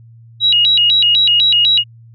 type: tone with vibrato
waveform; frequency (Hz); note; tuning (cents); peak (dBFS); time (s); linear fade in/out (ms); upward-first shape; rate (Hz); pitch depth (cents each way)
sine; 3334; G#7; +6; -8; 0.4-1.84; 50; square; 4; 260
effects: added 115 Hz sine -38 dBFS peak until 2.14 s